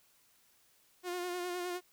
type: tone with vibrato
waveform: sawtooth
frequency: 356.5 Hz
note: F4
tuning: 36 cents sharp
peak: -32 dBFS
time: 1.03-1.81 s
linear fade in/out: 50 ms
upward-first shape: sine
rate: 9.7 Hz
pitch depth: 32 cents each way
effects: white hiss -68 dBFS RMS until 1.92 s